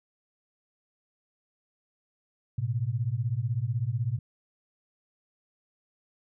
sine beating tone pair, 110 / 126 Hz, A2 / B2, 0 / +35 cents, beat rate 16 Hz, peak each -29 dBFS, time 2.58-4.19 s, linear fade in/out 5 ms, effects none

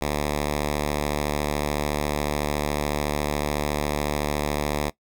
5% pulse tone, 73.9 Hz, D2, 11 cents sharp, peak -12 dBFS, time 0.01-4.9 s, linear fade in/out 10 ms, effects noise-tail reverb RT60 0.1 s tail -19 dB re dry

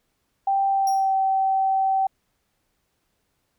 sine tone with pitch glide, 784 to 770.5 Hz, G5 to G5, 0 to -30 cents, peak -18 dBFS, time 0.47-2.07 s, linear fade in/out 5 ms, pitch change -30 cents, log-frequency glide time 0.68-1.15 s
sawtooth tone with exponential decay, 5620 Hz, F8, 10 cents sharp, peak -27 dBFS, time 0.87-1.14 s, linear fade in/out 2 ms, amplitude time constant 57 ms
effects pink hiss -72 dBFS RMS until 3.58 s

